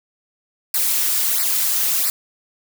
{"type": "noise with flanger", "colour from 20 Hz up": "blue", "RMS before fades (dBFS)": -19, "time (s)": [0.74, 2.1], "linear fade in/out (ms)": 2, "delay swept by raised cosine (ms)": [0.3, 4.6], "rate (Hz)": 1.5, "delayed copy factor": -0.95, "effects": []}